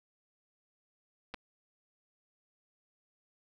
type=clicks; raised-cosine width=0.3 ms; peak=-25 dBFS; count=2; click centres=1.34 / 1.344 s; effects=none